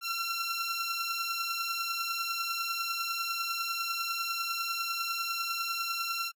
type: beating tone pair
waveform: 15% pulse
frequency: 1354 / 1364 Hz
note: E6 / F6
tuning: +46 / -41 cents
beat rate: 10 Hz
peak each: -30 / -26 dBFS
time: 0.01-6.32 s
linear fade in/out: 50 ms
effects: AAC 64 kbps